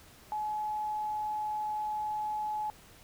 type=tone; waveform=sine; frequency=850 Hz; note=G#5; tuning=40 cents sharp; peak=-31 dBFS; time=0.32-2.7 s; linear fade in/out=0 ms; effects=pink hiss -56 dBFS RMS until 3.03 s